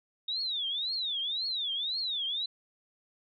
sine tone with vibrato, 3700 Hz, A#7, 14 cents flat, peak -30 dBFS, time 0.28-2.46 s, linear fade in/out 5 ms, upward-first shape triangle, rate 1.9 Hz, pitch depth 290 cents each way, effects none

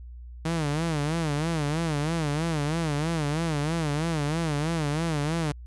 sawtooth tone with vibrato, 155.56 Hz, D#3, in tune, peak -21 dBFS, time 0.45-5.52 s, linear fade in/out 5 ms, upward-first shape sine, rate 3.1 Hz, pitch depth 140 cents each way, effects added 60 Hz sine -39 dBFS peak until 5.66 s + resampled to 24000 Hz

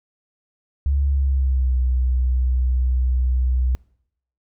sine tone with pitch glide, 69.9 to 63 Hz, C#2 to B1, +15 to +35 cents, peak -16 dBFS, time 0.86-3.75 s, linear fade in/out 0 ms, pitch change -180 cents, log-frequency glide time 1.06-1.77 s, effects noise-tail reverb RT60 0.7 s tail -25 dB re dry

